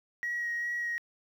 sine tone with vibrato, 1900 Hz, A#6, 33 cents sharp, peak -29 dBFS, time 0.23-0.98 s, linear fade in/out 0 ms, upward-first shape sine, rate 2.5 Hz, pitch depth 14 cents each way, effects tanh soft clip ceiling -27 dBFS + 10-bit

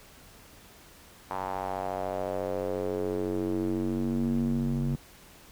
square tone with band-pass filter sweep, 47.01 Hz, F#1, 28 cents sharp, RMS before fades -30 dBFS, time 1.3-4.96 s, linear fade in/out 10 ms, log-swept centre 930 to 180 Hz, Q 3.6, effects pink hiss -53 dBFS RMS until 5.51 s

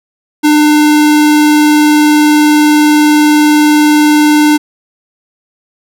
square tone with vibrato, 300 Hz, D4, 37 cents sharp, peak -5 dBFS, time 0.43-4.58 s, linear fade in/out 20 ms, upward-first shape square, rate 20 Hz, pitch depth 9 cents each way, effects none

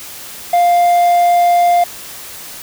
triangle tone, 700 Hz, F5, 4 cents sharp, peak -6 dBFS, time 0.53-1.84 s, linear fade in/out 5 ms, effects white hiss -31 dBFS RMS until 2.62 s

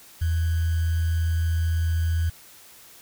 sine tone with sample-and-hold, 82.41 Hz, E2, in tune, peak -20 dBFS, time 0.21-2.3 s, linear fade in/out 10 ms, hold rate 1575 Hz, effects white hiss -49 dBFS RMS until 3.01 s

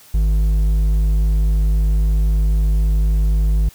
triangle tone with hard clipping, 51.91 Hz, G#1, in tune, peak -14 dBFS, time 0.14-3.69 s, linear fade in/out 5 ms, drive 9 dB, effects white hiss -46 dBFS RMS until 3.74 s

